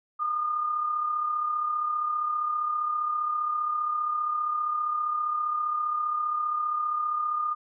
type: tone with amplitude modulation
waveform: sine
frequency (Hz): 1218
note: D#6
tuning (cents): -37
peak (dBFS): -23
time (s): 0.19-7.55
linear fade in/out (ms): 20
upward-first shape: sine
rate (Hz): 35.1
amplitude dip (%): 45
effects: none